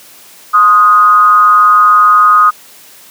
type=tone with frequency modulation; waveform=sine; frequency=1244.5 Hz; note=D#6; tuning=in tune; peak=-3 dBFS; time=0.53-2.51 s; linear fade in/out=20 ms; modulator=193 Hz; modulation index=0.45; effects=white hiss -38 dBFS RMS until 3.1 s + high-pass 150 Hz 12 dB/octave